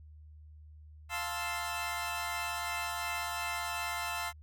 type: chord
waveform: 20% pulse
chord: F major seventh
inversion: none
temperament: equal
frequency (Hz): 698.5 / 880 / 1046.5 / 1318.5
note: F5 / A5 / C6 / E6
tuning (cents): 0 / 0 / 0 / 0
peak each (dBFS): -35 / -35 / -35 / -35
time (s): 1.09-4.33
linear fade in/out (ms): 50
effects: added 76 Hz sine -50 dBFS peak until 4.42 s